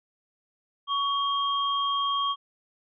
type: tone pair together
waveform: sine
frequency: 1120 / 3219 Hz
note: C#6 / G7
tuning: +18 / +45 cents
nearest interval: octave + tritone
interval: 1827 cents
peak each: -25 / -29 dBFS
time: 0.87-2.36 s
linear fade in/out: 50 ms
effects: none